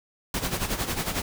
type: noise with tremolo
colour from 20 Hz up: pink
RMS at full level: -26 dBFS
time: 0.34-1.22 s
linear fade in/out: 2 ms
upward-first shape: sine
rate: 11 Hz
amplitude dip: 70%
effects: none